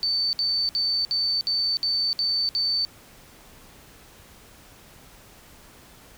sine tone bursts, 4543 Hz, C#8, 42 cents sharp, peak -21 dBFS, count 8, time 0.03-2.85 s, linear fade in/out 0 ms, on 300 ms, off 60 ms, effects pink hiss -50 dBFS RMS until 6.17 s

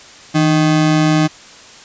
square ring-modulated tone, 233.1 Hz, A#3, in tune, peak -8 dBFS, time 0.34-1.28 s, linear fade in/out 20 ms, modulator 72.8 Hz, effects white hiss -39 dBFS RMS until 1.84 s + resampled to 16000 Hz

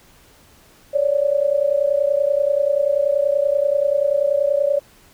sine tone pair together, 554 / 584.4 Hz, C#5 / D5, -1 / -9 cents, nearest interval minor second, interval 92 cents, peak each -18 dBFS, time 0.93-4.8 s, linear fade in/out 20 ms, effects pink hiss -51 dBFS RMS until 5.13 s

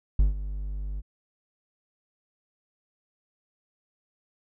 triangle tone with ADSR envelope, 50 Hz, G1, 35 cents sharp, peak -13 dBFS, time 0.19-1.02 s, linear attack 4 ms, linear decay 140 ms, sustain -15 dB, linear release 31 ms, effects none

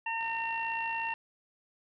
harmonic tone, 911 Hz, A#5, 40 cents flat, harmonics 1 / 2 / 3, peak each -34 / -38 / -35 dBFS, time 0.06-1.14 s, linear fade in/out 5 ms
click train, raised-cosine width 0.3 ms, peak -34 dBFS, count 54, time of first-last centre 0.21-1.14 s, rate 57 Hz
effects none

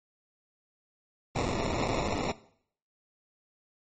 violet noise with sample-and-hold, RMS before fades -30 dBFS, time 1.35-2.32 s, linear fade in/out 10 ms, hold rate 1575 Hz, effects noise-tail reverb RT60 0.6 s tail -18 dB re dry + MP3 32 kbps

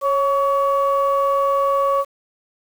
sine tone pair together, 551.6 / 1129 Hz, C#5 / C#6, -9 / +31 cents, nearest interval octave, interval 1240 cents, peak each -17 dBFS, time 0.01-2.05 s, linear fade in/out 50 ms, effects tanh soft clip ceiling -9 dBFS + 7-bit

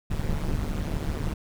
brown noise with amplitude modulation, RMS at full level -24 dBFS, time 0.1-1.34 s, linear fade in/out 10 ms, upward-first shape sine, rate 149 Hz, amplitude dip 85%, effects none

